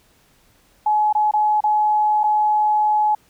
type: tone with dropouts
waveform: sine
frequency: 848 Hz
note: G#5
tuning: 36 cents sharp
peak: -14 dBFS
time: 0.86-3.15 s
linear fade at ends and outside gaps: 5 ms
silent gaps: 1.128-1.15 / 1.312-1.336 / 1.606-1.638 / 2.234-2.239 s
effects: pink hiss -57 dBFS RMS until 3.29 s